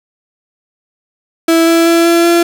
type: tone with pitch steps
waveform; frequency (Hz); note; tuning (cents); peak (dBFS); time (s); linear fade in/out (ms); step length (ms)
35% pulse; 329.6 / 332.5 / 335.4 / 338.3 / 341.2; E4 / E4 / E4 / E4 / F4; 0 / +15 / +30 / +45 / -40; -5; 1.48-2.43; 5; 190
effects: none